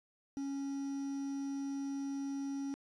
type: tone with quantisation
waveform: triangle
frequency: 276.5 Hz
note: C#4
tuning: 4 cents flat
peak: -34 dBFS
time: 0.37-2.74 s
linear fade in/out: 0 ms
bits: 9
effects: resampled to 22050 Hz